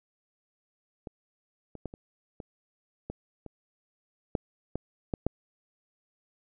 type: clicks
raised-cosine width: 2 ms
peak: -25 / -29 / -21 / -30 / -26 / -22 / -28 / -13 / -18 / -16 / -12 dBFS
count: 11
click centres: 1.072 / 1.753 / 1.857 / 1.939 / 2.402 / 3.1 / 3.463 / 4.352 / 4.756 / 5.138 / 5.266 s
effects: none

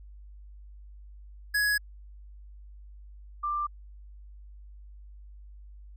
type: tone pair in turn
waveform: square / sine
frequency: 1675 / 1184.4 Hz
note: G#6 / D6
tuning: +14 / +14 cents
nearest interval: tritone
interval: 600 cents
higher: first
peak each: -24 / -27 dBFS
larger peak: first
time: 1.54-1.78 / 3.43-3.67 s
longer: neither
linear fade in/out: 10 ms
effects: added 50 Hz sine -45 dBFS peak until 5.96 s

